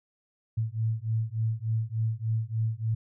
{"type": "beating tone pair", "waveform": "sine", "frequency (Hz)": [110, 113.4], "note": ["A2", "A#2"], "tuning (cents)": [0, -47], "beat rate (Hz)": 3.4, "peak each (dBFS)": -29, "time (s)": [0.57, 2.95], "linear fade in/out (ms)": 10, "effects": []}